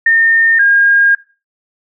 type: tone pair in turn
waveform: sine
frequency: 1820 / 1620.7 Hz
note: A#6 / G#6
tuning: -42 / -43 cents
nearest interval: major second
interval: 201 cents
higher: first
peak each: -6 dBFS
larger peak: neither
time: 0.06-0.59 / 0.59-1.15 s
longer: second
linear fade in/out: 5 ms
effects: noise-tail reverb RT60 0.3 s tail -18 dB re dry